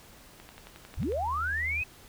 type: click train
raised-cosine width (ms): 0.3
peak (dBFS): -30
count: 9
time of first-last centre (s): 0.4-1.121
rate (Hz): 11.1
type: linear sweep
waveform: sine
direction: up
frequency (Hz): 31.35 to 2585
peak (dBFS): -28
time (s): 0.97-1.84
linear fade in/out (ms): 10
type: tone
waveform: sine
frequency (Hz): 77.78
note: D#2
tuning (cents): 0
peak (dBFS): -36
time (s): 0.98-1.82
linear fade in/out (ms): 5
effects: pink hiss -53 dBFS RMS until 2.08 s